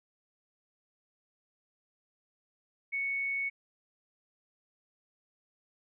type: tone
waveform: sine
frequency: 2217 Hz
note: C#7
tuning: in tune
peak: -30 dBFS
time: 2.92-3.5 s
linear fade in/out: 20 ms
effects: none